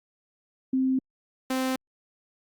sine / sawtooth tone pair in turn, 261.6 / 260.2 Hz, C4 / C4, 0 / -9 cents, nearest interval unison, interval 9 cents, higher first, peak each -21 dBFS, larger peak neither, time 0.73-0.99 / 1.5-1.76 s, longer neither, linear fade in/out 5 ms, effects Opus 48 kbps

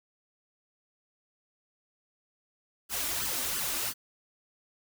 white noise with flanger, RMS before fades -32 dBFS, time 2.89-3.94 s, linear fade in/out 50 ms, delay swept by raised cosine 0.63 to 3.43 ms, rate 2.9 Hz, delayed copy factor +0.7, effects none

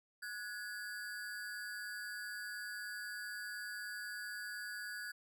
square ring-modulated tone, 1568 Hz, G6, in tune, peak -40 dBFS, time 0.22-5.12 s, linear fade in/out 10 ms, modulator 105 Hz, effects none

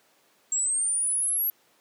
sine linear sweep, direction up, 7459 to 11760 Hz, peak -23 dBFS, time 0.52-1.5 s, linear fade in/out 2 ms, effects pink hiss -63 dBFS RMS until 1.8 s + high-pass 300 Hz 12 dB/octave

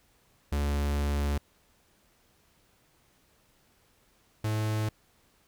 45% pulse tone pair in turn, 71.9 / 107.96 Hz, D2 / A2, -36 / -32 cents, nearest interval perfect fifth, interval 704 cents, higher second, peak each -26 / -27 dBFS, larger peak first, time 0.52-1.38 / 4.44-4.89 s, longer first, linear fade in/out 5 ms, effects pink hiss -66 dBFS RMS until 5.47 s

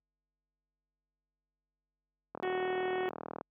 click train, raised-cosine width 1 ms, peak -25 dBFS, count 43, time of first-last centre 2.35-3.411 s, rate 39.6 Hz
harmonic tone, 370 Hz, F#4, in tune, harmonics 1 / 2 / 3 / 4 / 5 / 6 / 7 / 8 / 9, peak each -32 / -38 / -47 / -47 / -43 / -49 / -52 / -54 / -54 dBFS, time 2.43-3.09 s, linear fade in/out 0 ms
effects added 50 Hz sine -69 dBFS peak until 3.5 s + high-pass 200 Hz 12 dB/octave

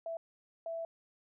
sine tone bursts at uneven times, 662 Hz, E5, 7 cents sharp, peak -36 dBFS, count 2, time 0.06-0.17 / 0.66-0.85 s, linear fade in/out 2 ms, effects none

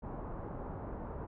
pink low-pass noise, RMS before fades -42 dBFS, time 0.02-1.27 s, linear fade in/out 20 ms, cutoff 1100 Hz, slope 24 dB/octave, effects none

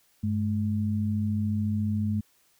sine tone pair together, 99.1 / 213 Hz, G2 / G#3, +19 / +44 cents, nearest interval octave + minor second, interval 1325 cents, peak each -27 dBFS, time 0.23-2.21 s, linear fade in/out 10 ms, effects white hiss -65 dBFS RMS until 2.59 s

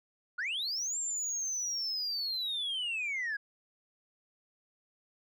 sine linear two-way sweep, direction up then down, 1354 to 7470 to 1617 Hz, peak -30 dBFS, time 0.38-3.37 s, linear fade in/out 10 ms, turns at 0.98 s, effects tanh soft clip ceiling -30 dBFS

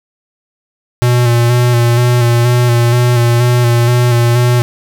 square tone with vibrato, 120.5 Hz, B2, 42 cents flat, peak -8 dBFS, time 1.02-4.62 s, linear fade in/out 0 ms, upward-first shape square, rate 2.1 Hz, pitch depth 27 cents each way, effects none

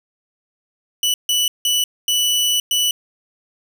sawtooth tone bursts at uneven times, 2965 Hz, F#7, 3 cents sharp, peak -12 dBFS, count 5, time 1.03-1.14 / 1.29-1.48 / 1.65-1.84 / 2.08-2.6 / 2.71-2.91 s, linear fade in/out 2 ms, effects none

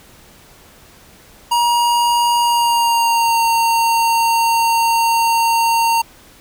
square tone with pitch glide, 950 to 919.2 Hz, A#5 to A#5, +33 to -25 cents, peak -13 dBFS, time 1.51-6.02 s, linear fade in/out 10 ms, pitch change -58 cents, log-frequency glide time 2.4-3.42 s, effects pink hiss -45 dBFS RMS until 6.4 s

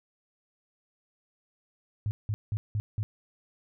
sine tone bursts, 105.3 Hz, G#2, 24 cents sharp, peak -26 dBFS, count 5, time 2.06-3.03 s, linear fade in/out 0 ms, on 50 ms, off 180 ms, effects none

